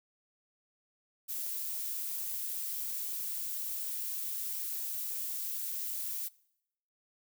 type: noise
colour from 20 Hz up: violet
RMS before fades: -37 dBFS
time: 1.28-6.29 s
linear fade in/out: 20 ms
effects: noise-tail reverb RT60 0.8 s tail -23 dB re dry